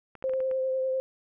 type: clicks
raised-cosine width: 0.5 ms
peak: -30 dBFS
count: 6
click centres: 0.153 / 0.225 / 0.295 / 0.336 / 0.404 / 0.513 s
type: tone with vibrato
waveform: sine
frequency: 523.3 Hz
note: C5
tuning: in tune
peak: -25 dBFS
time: 0.24-1 s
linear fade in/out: 0 ms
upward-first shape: triangle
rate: 10 Hz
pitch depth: 19 cents each way
effects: none